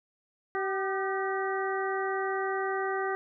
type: harmonic tone with a mistuned harmonic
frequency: 384.4 Hz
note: G4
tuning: 34 cents flat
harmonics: 1 / 2 / 3 / 4 / 5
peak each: -31 / -34 / -36 / -37 / -38 dBFS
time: 0.55-3.15 s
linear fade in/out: 0 ms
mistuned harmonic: 3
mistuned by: +67 cents
effects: none